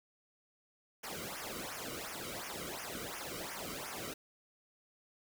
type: noise with flanger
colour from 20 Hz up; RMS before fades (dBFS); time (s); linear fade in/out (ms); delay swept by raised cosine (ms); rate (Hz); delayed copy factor
pink; -43; 1.03-4.14; 10; 0.24 to 1.19; 2.8; -0.9
effects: none